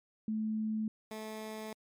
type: tone pair in turn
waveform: sine / 15% pulse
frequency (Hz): 217.4 / 217.4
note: A3 / A3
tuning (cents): -21 / -21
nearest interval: unison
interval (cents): 0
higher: neither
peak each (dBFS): -31 / -34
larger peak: first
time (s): 0.28-0.88 / 1.11-1.73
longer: second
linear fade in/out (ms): 2
effects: MP3 96 kbps